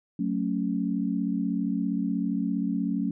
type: chord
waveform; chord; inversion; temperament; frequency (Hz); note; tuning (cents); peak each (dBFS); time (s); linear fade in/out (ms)
sine; F# minor; none; just; 185 / 222 / 277.5; F#3 / A3 / C#4; 0 / +16 / +2; -29; 0.19-3.11; 5
effects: none